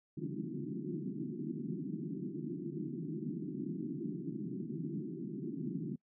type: band-pass noise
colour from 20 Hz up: pink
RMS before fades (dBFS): -40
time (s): 0.17-5.96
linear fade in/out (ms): 5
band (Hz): 140 to 370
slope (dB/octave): 96
effects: noise-tail reverb RT60 0.1 s tail -25 dB re dry